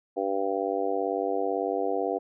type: harmonic tone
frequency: 98 Hz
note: G2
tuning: in tune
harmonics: 3 / 4 / 5 / 6 / 7 / 8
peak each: -34 / -31 / -30 / -39 / -31 / -35 dBFS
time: 0.16-2.19 s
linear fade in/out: 20 ms
effects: none